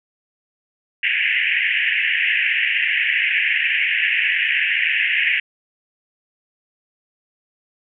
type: band-pass noise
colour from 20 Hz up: pink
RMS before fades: -19 dBFS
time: 1.03-5.4 s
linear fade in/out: 5 ms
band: 1700 to 2900 Hz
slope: 96 dB/octave
effects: none